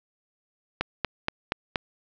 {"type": "click train", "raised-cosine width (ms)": 0.3, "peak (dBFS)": -8, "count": 5, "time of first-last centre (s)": [0.81, 1.758], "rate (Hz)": 4.22, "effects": ["low-pass 5000 Hz 12 dB/octave"]}